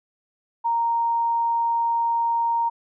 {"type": "tone", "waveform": "sine", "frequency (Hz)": 930, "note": "A#5", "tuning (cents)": -4, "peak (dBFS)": -19, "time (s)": [0.64, 2.7], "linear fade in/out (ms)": 20, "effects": []}